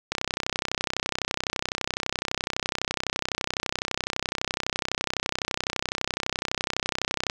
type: click train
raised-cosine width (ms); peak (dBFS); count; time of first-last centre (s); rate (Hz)
0.2; -8; 230; 0.12-7.299; 31.9
effects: none